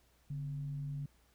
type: tone with frequency modulation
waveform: sine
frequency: 143.3 Hz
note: D3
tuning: 42 cents flat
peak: -37 dBFS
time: 0.3-1.06 s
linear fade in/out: 5 ms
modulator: 110 Hz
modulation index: 0.24
effects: added 60 Hz sine -69 dBFS peak until 1.34 s + pink hiss -71 dBFS RMS until 1.34 s